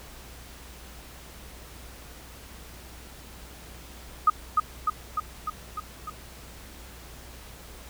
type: tone with echo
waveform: sine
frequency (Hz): 1246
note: D#6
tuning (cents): +2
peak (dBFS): -14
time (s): 4.27-4.3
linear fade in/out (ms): 5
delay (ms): 300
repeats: 6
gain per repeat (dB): -3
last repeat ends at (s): 6.1
effects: added 60 Hz sine -47 dBFS peak until 7.89 s + pink hiss -47 dBFS RMS until 7.89 s